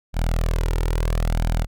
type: tone with flanger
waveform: sawtooth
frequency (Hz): 40.59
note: E1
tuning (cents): -26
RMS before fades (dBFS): -21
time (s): 0.13-1.67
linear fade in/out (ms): 50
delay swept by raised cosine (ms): 1.3 to 2.18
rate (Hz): 0.75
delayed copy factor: +0.6
effects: none